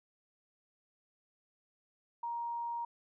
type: tone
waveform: sine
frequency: 940 Hz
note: A#5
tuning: 14 cents sharp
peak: -35 dBFS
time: 2.23-2.85 s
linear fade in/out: 5 ms
effects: none